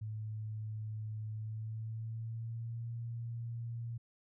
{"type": "tone with pitch glide", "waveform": "sine", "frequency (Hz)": [108.3, 116.75], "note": ["A2", "A#2"], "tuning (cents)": [-27, 3], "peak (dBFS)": -38, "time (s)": [0.01, 3.98], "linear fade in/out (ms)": 10, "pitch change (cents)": 130, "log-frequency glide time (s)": [1.31, 2.91], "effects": []}